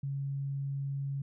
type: tone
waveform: sine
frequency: 138.59 Hz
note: C#3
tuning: in tune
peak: -32 dBFS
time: 0.03-1.22 s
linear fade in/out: 5 ms
effects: none